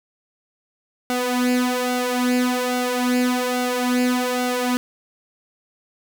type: tone with flanger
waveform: sawtooth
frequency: 249 Hz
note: B3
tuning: 14 cents sharp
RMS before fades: -21 dBFS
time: 1.1-4.77 s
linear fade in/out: 0 ms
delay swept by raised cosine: 1.4 to 3.6 ms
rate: 1.2 Hz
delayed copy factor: +0.7
effects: none